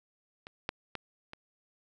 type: clicks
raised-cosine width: 0.3 ms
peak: -28 / -15 / -20 / -27 dBFS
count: 4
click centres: 0.469 / 0.691 / 0.953 / 1.334 s
effects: none